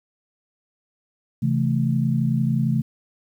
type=chord; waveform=sine; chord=A minor; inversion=first; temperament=equal with one note detuned; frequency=133.56 / 164.81 / 220 Hz; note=C3 / E3 / A3; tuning=+36 / 0 / 0 cents; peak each=-21 / -24 / -23 dBFS; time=1.42-2.82 s; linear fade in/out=10 ms; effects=9-bit

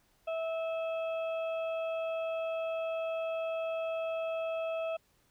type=harmonic tone; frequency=652 Hz; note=E5; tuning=19 cents flat; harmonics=1 / 2 / 4 / 5; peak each=-32 / -45 / -45 / -55 dBFS; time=0.27-4.97 s; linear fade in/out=10 ms; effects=pink hiss -70 dBFS RMS until 5.3 s

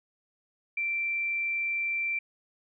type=tone; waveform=sine; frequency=2349 Hz; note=D7; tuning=in tune; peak=-27 dBFS; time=0.77-2.19 s; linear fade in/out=5 ms; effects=none

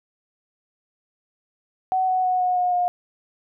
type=tone with pitch steps; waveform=sine; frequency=750 / 742.7 / 735.4 / 728.2 / 721.1 / 714.1 Hz; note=F#5 / F#5 / F#5 / F#5 / F#5 / F5; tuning=+23 / +6 / -11 / -28 / -45 / +38 cents; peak=-18 dBFS; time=1.92-2.88 s; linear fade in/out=0 ms; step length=160 ms; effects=none

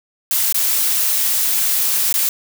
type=noise with dropouts; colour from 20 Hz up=blue; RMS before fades=-17 dBFS; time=0.31-2.29 s; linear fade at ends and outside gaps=1 ms; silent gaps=0.525-0.544 / 2.127-2.14 s; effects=none

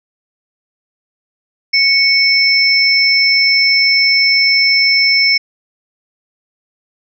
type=tone pair together; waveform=sine; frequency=2217 / 5316 Hz; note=C#7 / E8; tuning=0 / +14 cents; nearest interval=octave + minor third; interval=1514 cents; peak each=-11 dBFS; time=1.73-5.38 s; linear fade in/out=10 ms; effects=none

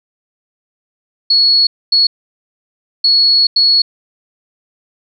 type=tone bursts at uneven times; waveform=sine; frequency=4363 Hz; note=C#8; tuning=28 cents flat; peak=-7 dBFS; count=4; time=1.3-1.67 / 1.92-2.07 / 3.04-3.47 / 3.56-3.82 s; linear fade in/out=5 ms; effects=none

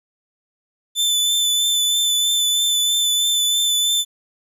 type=tone with vibrato; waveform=sawtooth; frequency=3520 Hz; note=A7; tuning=in tune; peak=-13 dBFS; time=0.95-4.05 s; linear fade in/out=50 ms; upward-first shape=triangle; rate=3.1 Hz; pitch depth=20 cents each way; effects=resampled to 32000 Hz + 9-bit

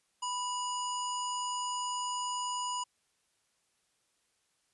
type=harmonic tone with a mistuned harmonic; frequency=990 Hz; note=B5; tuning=4 cents sharp; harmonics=1 / 3 / 5 / 7 / 9; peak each=-34 / -41 / -47 / -40 / -50 dBFS; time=0.22-2.84 s; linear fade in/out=10 ms; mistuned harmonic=3; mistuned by=-41 cents; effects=white hiss -75 dBFS RMS until 4.73 s + resampled to 24000 Hz

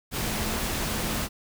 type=tone in noise; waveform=sine; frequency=214.7 Hz; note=A3; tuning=42 cents flat; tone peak=-37 dBFS; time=0.11-1.29 s; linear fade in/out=50 ms; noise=pink; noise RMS=-29 dBFS; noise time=0.11-1.29 s; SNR=-11 dB; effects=none

